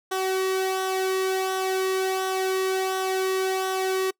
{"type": "tone with flanger", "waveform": "sawtooth", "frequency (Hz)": 378.3, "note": "F#4", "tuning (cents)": 38, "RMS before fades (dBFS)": -25, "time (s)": [0.11, 4.11], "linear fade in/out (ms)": 10, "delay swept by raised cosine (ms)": [0.42, 1.27], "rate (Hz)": 1.4, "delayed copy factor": -0.55, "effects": ["noise-tail reverb RT60 0.1 s tail -24 dB re dry"]}